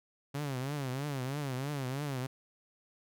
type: tone with vibrato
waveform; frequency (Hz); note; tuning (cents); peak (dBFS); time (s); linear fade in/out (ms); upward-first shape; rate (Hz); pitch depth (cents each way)
sawtooth; 136.9; C#3; -21; -30; 0.34-2.27; 10; triangle; 3.1; 170
effects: none